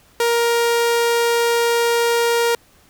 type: tone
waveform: sawtooth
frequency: 469.2 Hz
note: A#4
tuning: 11 cents sharp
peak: -11 dBFS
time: 0.2-2.55 s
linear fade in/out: 2 ms
effects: pink hiss -53 dBFS RMS until 2.89 s